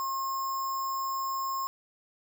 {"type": "tone with sample-and-hold", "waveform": "sine", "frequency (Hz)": 1073, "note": "C6", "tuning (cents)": 43, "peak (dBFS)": -29, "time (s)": [0, 1.67], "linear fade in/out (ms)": 0, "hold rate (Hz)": 6300, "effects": []}